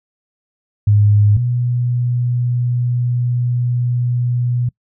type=tone pair in turn; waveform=sine; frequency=103.83 / 122.3 Hz; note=G#2 / B2; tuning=0 / -16 cents; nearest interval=minor third; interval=284 cents; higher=second; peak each=-8 / -14 dBFS; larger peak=first; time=0.87-1.37 / 1.37-4.69 s; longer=second; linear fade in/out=5 ms; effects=noise-tail reverb RT60 0.1 s tail -25 dB re dry